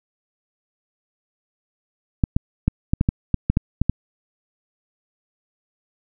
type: clicks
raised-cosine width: 5 ms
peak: -4 dBFS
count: 11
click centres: 2.238 / 2.365 / 2.68 / 2.935 / 3.011 / 3.089 / 3.343 / 3.5 / 3.571 / 3.816 / 3.896 s
effects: none